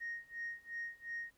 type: tone with tremolo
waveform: sine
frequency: 1864.7 Hz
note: A#6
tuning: in tune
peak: -37 dBFS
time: 0-1.31 s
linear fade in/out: 20 ms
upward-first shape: sine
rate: 2.8 Hz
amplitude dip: 95%
effects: tanh soft clip ceiling -35 dBFS + pink hiss -73 dBFS RMS until 1.37 s